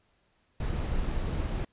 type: noise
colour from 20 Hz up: brown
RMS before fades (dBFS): -30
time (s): 0.6-1.65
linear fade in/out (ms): 5
effects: pink hiss -70 dBFS RMS until 1.72 s + resampled to 8000 Hz